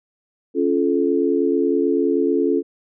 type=chord; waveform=sine; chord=Db augmented; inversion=none; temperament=just; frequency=277.2 / 346.5 / 433.1 Hz; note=Db4 / F4 / A4; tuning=0 / -14 / -27 cents; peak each=-20 dBFS; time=0.54-2.63 s; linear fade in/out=50 ms; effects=none